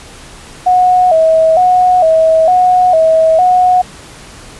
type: tone with vibrato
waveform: sine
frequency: 685 Hz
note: F5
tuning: 34 cents flat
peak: -5 dBFS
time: 0.66-3.82 s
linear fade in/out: 10 ms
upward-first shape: square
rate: 1.1 Hz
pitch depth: 110 cents each way
effects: pink hiss -34 dBFS RMS until 4.59 s + resampled to 24000 Hz